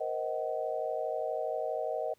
sine chord, C half-diminished seventh, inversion third, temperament just, 470.9 / 523.3 / 627.9 / 753.5 Hz, Bb4 / C5 / Eb5 / Gb5, +18 / 0 / +16 / +31 cents, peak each -37 / -38 / -34 / -38 dBFS, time 0-2.14 s, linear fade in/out 10 ms, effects pink hiss -69 dBFS RMS until 2.18 s + high-pass 80 Hz 12 dB/octave

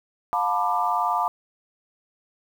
sine chord, B half-diminished seventh, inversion second, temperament just, 711.2 / 889 / 987.8 / 1185.3 Hz, F5 / A5 / B5 / D6, +31 / +18 / 0 / +16 cents, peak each -26 dBFS, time 0.33-1.28 s, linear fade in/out 0 ms, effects 8-bit

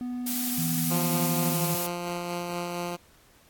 triangle tone, 246.9 Hz, B3, in tune, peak -28 dBFS, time 0.01-1.54 s, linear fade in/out 0 ms
blue noise, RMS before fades -30 dBFS, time 0.26-1.87 s, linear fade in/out 10 ms
sine tone with pitch glide, 164.81 to 161.98 Hz, E3 to E3, 0 to -30 cents, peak -27 dBFS, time 0.58-1.75 s, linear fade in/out 5 ms, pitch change -30 cents, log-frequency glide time 0.92-1.42 s
10% pulse tone with tremolo, 174.61 Hz, F3, in tune, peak -21 dBFS, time 0.9-2.97 s, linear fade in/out 20 ms, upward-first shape sine, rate 4.3 Hz, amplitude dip 25%
effects pink hiss -59 dBFS RMS until 3.49 s + AAC 64 kbps

